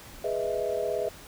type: chord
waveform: sine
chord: E major seventh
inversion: first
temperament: equal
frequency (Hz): 415.3 / 493.9 / 622.3 / 659.3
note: G#4 / B4 / D#5 / E5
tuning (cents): 0 / 0 / 0 / 0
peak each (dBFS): -32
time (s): 0.24-1.09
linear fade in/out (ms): 5
effects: pink hiss -47 dBFS RMS until 1.27 s